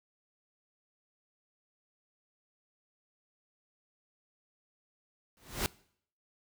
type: noise with exponential growth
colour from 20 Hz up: pink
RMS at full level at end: -28 dBFS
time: 5.37-5.66 s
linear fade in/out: 0 ms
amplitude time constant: 62 ms
effects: noise-tail reverb RT60 0.6 s tail -22 dB re dry